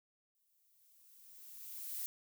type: noise with exponential growth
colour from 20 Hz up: violet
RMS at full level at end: -40 dBFS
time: 0.35-2.06 s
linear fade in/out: 0 ms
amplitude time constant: 370 ms
effects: none